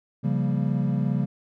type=chord; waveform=triangle; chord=G half-diminished seventh; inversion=second; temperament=equal with one note detuned; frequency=138.59 / 173.41 / 196 / 233.1 Hz; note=Db3 / F3 / G3 / Bb3; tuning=0 / -12 / 0 / 0 cents; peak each=-23 / -27 / -25 / -28 dBFS; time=0.23-1.26 s; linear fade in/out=20 ms; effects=none